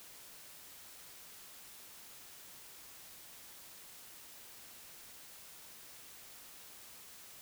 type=silence; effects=white hiss -54 dBFS RMS until 7.41 s